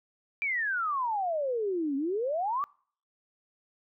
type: exponential two-way sweep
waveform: sine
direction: down then up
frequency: 2379 to 266.9 to 1196 Hz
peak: -27 dBFS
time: 0.42-2.64 s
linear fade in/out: 0 ms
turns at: 1.96 s
effects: noise-tail reverb RT60 0.5 s tail -25 dB re dry